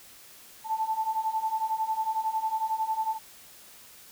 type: beating tone pair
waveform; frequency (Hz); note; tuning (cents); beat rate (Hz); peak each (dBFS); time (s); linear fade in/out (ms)
sine; 874 / 885; A5 / A5; -12 / +10; 11; -31 / -28; 0.64-3.19; 50
effects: white hiss -51 dBFS RMS until 4.11 s